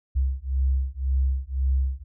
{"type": "beating tone pair", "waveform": "sine", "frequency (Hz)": [65.41, 67.31], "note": ["C2", "C2"], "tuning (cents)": [0, 50], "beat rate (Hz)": 1.9, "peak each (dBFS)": -24, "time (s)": [0.15, 2.04], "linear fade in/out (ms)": 20, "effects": []}